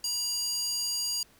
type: tone with high-pass filter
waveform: square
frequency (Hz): 957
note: A#5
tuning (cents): +45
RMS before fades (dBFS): -31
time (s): 0.04-1.23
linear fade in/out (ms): 2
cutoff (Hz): 5400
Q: 5.8
effects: pink hiss -60 dBFS RMS until 1.39 s